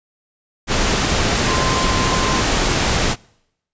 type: tone in noise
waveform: sine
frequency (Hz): 1040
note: C6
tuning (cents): -11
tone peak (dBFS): -23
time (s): 1.45-2.43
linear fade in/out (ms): 50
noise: pink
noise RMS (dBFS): -17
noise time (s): 0.67-3.16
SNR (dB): -9
effects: noise-tail reverb RT60 0.8 s tail -26 dB re dry + resampled to 16000 Hz